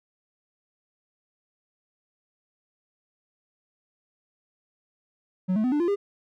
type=tone with pitch steps; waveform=triangle; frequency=185 / 216.2 / 252.7 / 295.4 / 345.2 / 403.5 Hz; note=F#3 / A3 / B3 / D4 / F4 / G#4; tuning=0 / -30 / +40 / +10 / -20 / -50 cents; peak=-19 dBFS; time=5.48-5.96 s; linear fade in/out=20 ms; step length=80 ms; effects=none